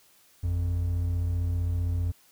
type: tone pair together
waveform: triangle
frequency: 51.91 / 87.31 Hz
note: G#1 / F2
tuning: 0 / 0 cents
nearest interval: major sixth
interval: 900 cents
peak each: -32 / -23 dBFS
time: 0.43-2.12 s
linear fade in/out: 10 ms
effects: white hiss -60 dBFS RMS until 2.31 s